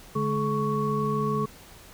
sine tone cluster, 145.2 / 211.9 / 427.8 / 1113 Hz, D3 / G#3 / A4 / C#6, -19 / +35 / -49 / +7 cents, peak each -29 / -29 / -29 / -29 dBFS, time 0.15-1.46 s, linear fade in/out 10 ms, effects pink hiss -49 dBFS RMS until 1.93 s

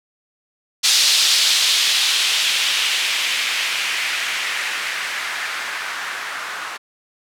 violet noise with low-pass filter sweep, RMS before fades -20 dBFS, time 0.83-6.78 s, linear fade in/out 20 ms, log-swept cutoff 4300 to 1300 Hz, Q 1.7, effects none

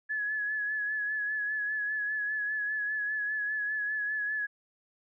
sine tone with vibrato, 1701 Hz, G#6, 41 cents sharp, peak -29 dBFS, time 0.09-4.47 s, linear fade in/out 20 ms, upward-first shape sine, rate 5 Hz, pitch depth 35 cents each way, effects none

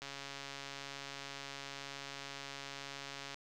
click train, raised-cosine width 0.2 ms, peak -27 dBFS, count 463, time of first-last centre 0.02-3.344 s, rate 139 Hz, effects none

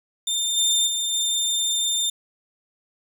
25% pulse tone with level steps, 3606 Hz, A7, 42 cents sharp, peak -18 / -14 / -19 / -17 dBFS, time 0.27-2.1 s, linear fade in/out 5 ms, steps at 0.56 / 0.86 / 1.12 s, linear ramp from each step 20 ms, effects none

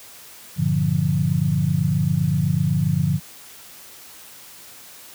sine chord, G minor seventh, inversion none, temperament equal, 98 / 116.54 / 146.83 / 174.61 Hz, G2 / Bb2 / D3 / F3, 0 / 0 / 0 / 0 cents, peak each -25 / -26 / -20 / -22 dBFS, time 0.56-3.2 s, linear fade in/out 50 ms, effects white hiss -43 dBFS RMS until 5.14 s + high-pass 60 Hz 12 dB/octave

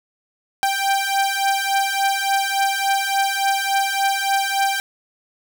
sawtooth beating tone pair, 784 / 787.5 Hz, G5 / G5, 0 / +8 cents, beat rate 3.5 Hz, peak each -17 dBFS, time 0.63-4.8 s, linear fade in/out 0 ms, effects none

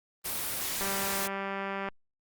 white noise, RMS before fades -33 dBFS, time 0.24-1.28 s, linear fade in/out 20 ms
click train, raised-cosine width 0.5 ms, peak -20 dBFS, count 212, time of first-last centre 0.81-1.887 s, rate 196 Hz
effects Opus 32 kbps

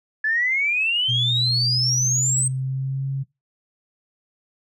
sine exponential sweep, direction up, 1712 to 8372 Hz, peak -18 dBFS, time 0.24-2.48 s, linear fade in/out 5 ms
sine tone with pitch glide, 121.9 to 136.04 Hz, B2 to C#3, -22 to -32 cents, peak -22 dBFS, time 1.08-3.24 s, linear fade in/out 20 ms, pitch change +190 cents, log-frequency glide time 1.49-3.09 s
effects noise-tail reverb RT60 0.2 s tail -21 dB re dry + tanh soft clip ceiling -10 dBFS

